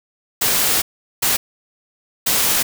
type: noise bursts at uneven times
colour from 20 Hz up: white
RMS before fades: -17 dBFS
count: 3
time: 0.41-0.82 / 1.22-1.37 / 2.26-2.63 s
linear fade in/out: 10 ms
effects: none